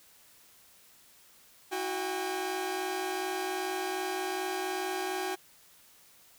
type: tone cluster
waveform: sawtooth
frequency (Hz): 326.9 / 371.2 / 805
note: E4 / F#4 / G5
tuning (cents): -14 / +6 / +46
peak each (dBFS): -38 / -30 / -32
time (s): 1.71-5.36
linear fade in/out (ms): 20
effects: white hiss -59 dBFS RMS until 6.38 s